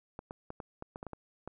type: clicks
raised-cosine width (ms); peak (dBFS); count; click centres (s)
1; -27; 10; 0.191 / 0.309 / 0.504 / 0.602 / 0.824 / 0.959 / 1.029 / 1.067 / 1.133 / 1.476
effects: none